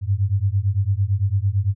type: beating tone pair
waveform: sine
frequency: 94.6 / 103.5 Hz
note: F#2 / G#2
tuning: +39 / -5 cents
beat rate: 8.9 Hz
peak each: -20 / -20 dBFS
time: 0.01-1.75 s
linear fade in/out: 50 ms
effects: none